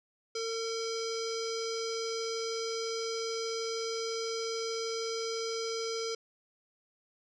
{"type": "tone with low-pass filter", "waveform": "square", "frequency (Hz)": 453.2, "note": "A#4", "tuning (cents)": -49, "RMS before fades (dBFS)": -35, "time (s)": [0.35, 6.15], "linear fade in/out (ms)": 5, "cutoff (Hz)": 5400, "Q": 8.2, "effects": []}